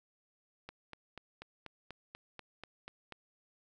click train, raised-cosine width 0.3 ms, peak -29 dBFS, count 11, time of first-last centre 0.69-3.123 s, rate 4.11 Hz, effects none

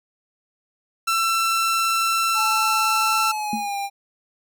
sawtooth tone, 1341 Hz, E6, 29 cents sharp, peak -15 dBFS, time 1.07-3.32 s, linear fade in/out 10 ms
square tone with pitch glide, 866 to 798.7 Hz, A5 to G5, -28 to +32 cents, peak -25 dBFS, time 2.34-3.9 s, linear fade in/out 50 ms, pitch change -140 cents, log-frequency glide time 3.29-3.77 s
sine tone with exponential decay, 220 Hz, A3, in tune, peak -20 dBFS, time 3.53-3.69 s, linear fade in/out 2 ms, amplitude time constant 34 ms
effects none

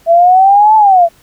sine exponential two-way sweep, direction up then down, 660 to 880 to 660 Hz, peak -3 dBFS, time 0.06-1.09 s, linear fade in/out 50 ms, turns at 0.76 s, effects pink hiss -47 dBFS RMS until 1.22 s

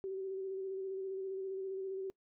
sine tone with vibrato, 383.4 Hz, G4, 38 cents flat, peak -37 dBFS, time 0.04-2.1 s, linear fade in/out 0 ms, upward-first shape square, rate 15 Hz, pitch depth 20 cents each way, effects noise-tail reverb RT60 0.1 s tail -23 dB re dry

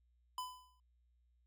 square tone with exponential decay, 1005 Hz, B5, 30 cents sharp, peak -38 dBFS, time 0.38-0.8 s, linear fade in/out 2 ms, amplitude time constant 90 ms, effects added 60 Hz sine -70 dBFS peak until 1.46 s

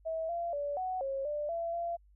sine tone with pitch steps, 647 / 685 / 576 / 743 / 543 / 592 / 674 / 684 Hz, E5 / F5 / D5 / F#5 / C#5 / D5 / E5 / F5, -32 / -34 / -34 / +7 / -36 / +14 / +38 / -36 cents, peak -32 dBFS, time 0.05-1.97 s, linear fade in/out 20 ms, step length 240 ms, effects added 50 Hz sine -59 dBFS peak until 2.15 s

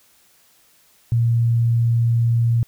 sine tone, 116.9 Hz, A#2, 5 cents sharp, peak -14 dBFS, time 1.12-2.63 s, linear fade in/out 0 ms, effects white hiss -56 dBFS RMS until 2.67 s

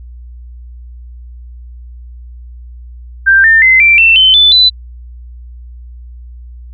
sine tone with pitch steps, 1577 / 1801.1 / 2057 / 2349 / 2683 / 3064 / 3500 / 3997 Hz, G6 / A6 / C7 / D7 / E7 / G7 / A7 / B7, +10 / +40 / -30 / 0 / +30 / -40 / -10 / +20 cents, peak -3 dBFS, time 3.26-4.7 s, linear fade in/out 20 ms, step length 180 ms, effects added 60 Hz sine -28 dBFS peak until 6.73 s

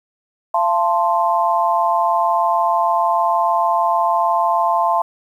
sine chord, F major, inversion none, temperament equal with one note detuned, 682.9 / 880 / 1046.5 Hz, F5 / A5 / C6, -39 / 0 / 0 cents, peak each -18 dBFS, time 0.54-5.02 s, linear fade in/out 5 ms, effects 8-bit

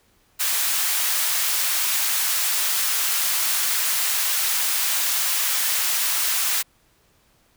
white high-pass noise, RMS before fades -22 dBFS, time 0.39-6.63 s, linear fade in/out 20 ms, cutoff 1000 Hz, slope 12 dB/octave, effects pink hiss -61 dBFS RMS until 7.56 s

